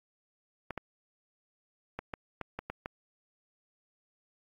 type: clicks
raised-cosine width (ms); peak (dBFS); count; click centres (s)
0.5; -21; 8; 0.707 / 0.777 / 1.99 / 2.138 / 2.413 / 2.59 / 2.7 / 2.859
effects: AAC 32 kbps